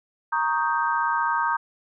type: chord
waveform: sine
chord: Eb dominant seventh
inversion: second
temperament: equal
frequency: 932.3 / 1108.7 / 1244.5 / 1568 Hz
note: Bb5 / Db6 / Eb6 / G6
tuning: 0 / 0 / 0 / 0 cents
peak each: -24 / -29 / -27 / -27 dBFS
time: 0.32-1.57 s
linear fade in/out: 10 ms
effects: none